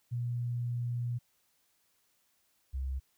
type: tone pair in turn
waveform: sine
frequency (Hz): 120.6 / 66.18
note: B2 / C2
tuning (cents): -41 / +20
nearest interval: minor seventh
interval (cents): 1039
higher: first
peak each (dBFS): -31 / -32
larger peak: first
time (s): 0.11-1.19 / 2.73-3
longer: first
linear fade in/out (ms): 20
effects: white hiss -73 dBFS RMS until 3.17 s